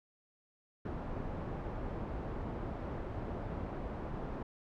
pink low-pass noise, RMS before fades -40 dBFS, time 0.85-4.43 s, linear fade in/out 5 ms, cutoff 890 Hz, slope 12 dB/octave, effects none

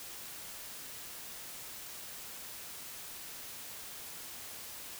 silence, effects white hiss -46 dBFS RMS until 4.99 s

